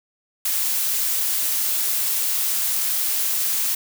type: noise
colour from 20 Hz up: blue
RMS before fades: -22 dBFS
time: 0.45-3.75 s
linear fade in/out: 5 ms
effects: none